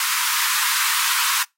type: high-pass noise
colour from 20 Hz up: pink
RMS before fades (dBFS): -21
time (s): 0-1.43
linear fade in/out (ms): 2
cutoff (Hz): 940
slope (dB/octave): 96
effects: noise-tail reverb RT60 0.2 s tail -25 dB re dry + AAC 48 kbps